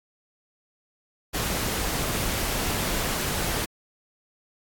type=noise; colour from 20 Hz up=pink; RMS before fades=-27 dBFS; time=1.33-3.66 s; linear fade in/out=20 ms; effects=AAC 64 kbps